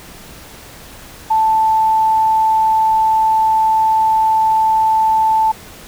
sine tone, 880 Hz, A5, in tune, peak -10 dBFS, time 1.3-5.52 s, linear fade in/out 10 ms, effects pink hiss -37 dBFS RMS until 5.87 s

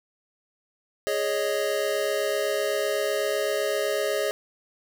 square chord, Ab suspended fourth, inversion none, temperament equal, 415.3 / 554.4 / 622.3 Hz, Ab4 / Db5 / Eb5, 0 / 0 / 0 cents, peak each -29 dBFS, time 1.07-4.31 s, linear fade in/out 0 ms, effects none

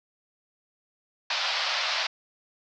white band-pass noise, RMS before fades -28 dBFS, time 1.3-2.07 s, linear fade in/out 5 ms, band 590 to 5100 Hz, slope 48 dB/octave, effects none

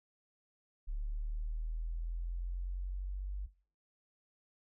sine linear sweep, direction up, 35.87 to 49 Hz, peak -35 dBFS, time 0.87-3.47 s, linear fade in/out 20 ms, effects noise-tail reverb RT60 0.4 s tail -19 dB re dry

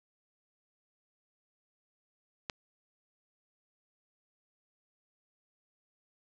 click, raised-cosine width 0.2 ms, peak -17 dBFS, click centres 2.498 s, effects low-pass 7000 Hz 12 dB/octave

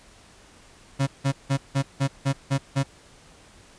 35% pulse tone bursts, 137.1 Hz, C#3, 19 cents flat, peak -18 dBFS, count 8, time 0.99-2.836 s, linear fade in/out 20 ms, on 82 ms, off 170 ms, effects pink hiss -52 dBFS RMS until 3.78 s + resampled to 22050 Hz

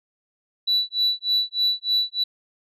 sine tone with tremolo, 3951 Hz, B7, in tune, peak -15 dBFS, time 0.67-2.24 s, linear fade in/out 10 ms, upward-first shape sine, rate 3.3 Hz, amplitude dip 100%, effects tanh soft clip ceiling -14 dBFS

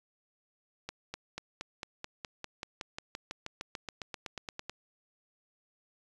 accelerating click train, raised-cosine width 0.2 ms, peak -21 dBFS, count 24, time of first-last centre 0.89-4.696 s, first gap 250 ms, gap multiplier 0.96, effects resampled to 24000 Hz

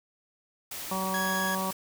white noise, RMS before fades -38 dBFS, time 0.71-1.73 s, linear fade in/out 5 ms
harmonic tone, 189.5 Hz, F#3, 42 cents sharp, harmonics 1 / 2 / 3 / 4 / 5 / 6, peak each -33 / -41 / -37 / -39 / -34 / -35 dBFS, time 0.91-1.71 s, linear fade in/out 5 ms
40% pulse tone, 1661.2 Hz, G#6, in tune, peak -29 dBFS, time 1.14-1.55 s, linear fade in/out 2 ms
effects none

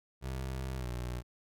25% pulse tone with pitch glide, 65.3 to 60.93 Hz, C2 to B1, -3 to -23 cents, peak -32 dBFS, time 0.21-1.23 s, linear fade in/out 50 ms, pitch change -120 cents, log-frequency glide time 0.77-0.86 s, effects none

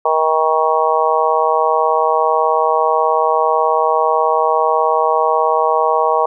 harmonic tone, 158.3 Hz, D#3, 30 cents sharp, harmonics 3 / 4 / 5 / 6 / 7, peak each -18 / -18 / -18 / -18 / -18 dBFS, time 0.05-6.26 s, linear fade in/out 5 ms, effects none

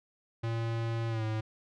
square tone with pitch glide, 114.8 to 109.36 Hz, A#2 to A2, -26 to -10 cents, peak -31 dBFS, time 0.43-1.41 s, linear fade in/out 10 ms, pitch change -84 cents, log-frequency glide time 1.09-1.24 s, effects low-pass 4000 Hz 12 dB/octave

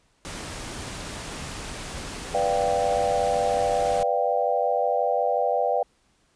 pink noise, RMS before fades -35 dBFS, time 0.25-4.03 s, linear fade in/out 0 ms
sine chord, G dominant seventh, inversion first, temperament equal, 493.9 / 587.3 / 698.5 / 784 Hz, B4 / D5 / F5 / G5, 0 / 0 / 0 / 0 cents, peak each -26 dBFS, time 2.34-5.83 s, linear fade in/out 5 ms
effects pink hiss -65 dBFS RMS until 6.35 s + resampled to 22050 Hz

